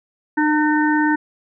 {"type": "harmonic tone", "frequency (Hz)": 302.9, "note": "D#4", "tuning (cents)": -46, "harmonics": [1, 3, 5, 6], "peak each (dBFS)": [-16, -21, -23, -24], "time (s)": [0.37, 1.16], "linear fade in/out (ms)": 10, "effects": []}